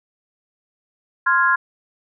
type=chord; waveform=sine; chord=F minor; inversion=second; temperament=equal; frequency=1046.5 / 1396.9 / 1661.2 Hz; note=C6 / F6 / Ab6; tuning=0 / 0 / 0 cents; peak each=-18 dBFS; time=1.26-1.56 s; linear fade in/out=10 ms; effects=none